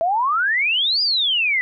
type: exponential two-way sweep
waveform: sine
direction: up then down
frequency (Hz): 645 to 4978 to 1960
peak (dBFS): -16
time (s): 0.01-1.61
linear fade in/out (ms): 0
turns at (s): 1.02
effects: none